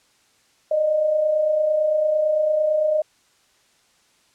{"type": "tone pair together", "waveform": "sine", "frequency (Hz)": [587.3, 616.2], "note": ["D5", "D#5"], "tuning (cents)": [0, -17], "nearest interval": "minor second", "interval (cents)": 83, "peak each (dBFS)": [-27, -17], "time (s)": [0.71, 3.02], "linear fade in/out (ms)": 5, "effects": ["white hiss -60 dBFS RMS until 4.34 s", "low-pass 8000 Hz 12 dB/octave"]}